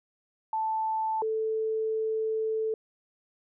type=tone pair in turn; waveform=sine; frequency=880 / 440 Hz; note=A5 / A4; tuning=0 / 0 cents; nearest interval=octave; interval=1200 cents; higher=first; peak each=-26 dBFS; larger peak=neither; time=0.53-1.22 / 1.22-2.74 s; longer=second; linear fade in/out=2 ms; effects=none